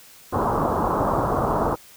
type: low-pass noise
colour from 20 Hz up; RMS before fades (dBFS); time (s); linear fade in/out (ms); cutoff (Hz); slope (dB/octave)
white; -22; 0.32-1.76; 20; 1200; 48
effects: white hiss -48 dBFS RMS until 1.96 s